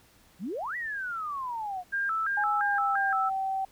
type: exponential two-way sweep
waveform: sine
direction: up then down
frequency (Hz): 157.8 to 1975.5 to 705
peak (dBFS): -31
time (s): 0.39-1.84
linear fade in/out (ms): 50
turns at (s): 0.76
type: tone with vibrato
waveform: sine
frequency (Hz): 1453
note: F#6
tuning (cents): -32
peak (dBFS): -26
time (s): 1.92-3.3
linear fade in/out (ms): 20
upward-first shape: square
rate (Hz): 2.9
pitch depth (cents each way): 170
type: tone with pitch glide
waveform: sine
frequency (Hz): 830.6 to 770.5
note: G#5 to G5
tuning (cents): 0 to -30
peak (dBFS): -27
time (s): 2.37-3.65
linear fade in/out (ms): 5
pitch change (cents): -130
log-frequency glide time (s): 2.53-3.19
effects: pink hiss -60 dBFS RMS until 3.71 s